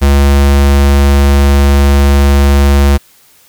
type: tone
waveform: square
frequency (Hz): 70.1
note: C#2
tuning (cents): +20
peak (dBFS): -5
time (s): 0.01-2.98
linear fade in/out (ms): 20
effects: white hiss -45 dBFS RMS until 3.48 s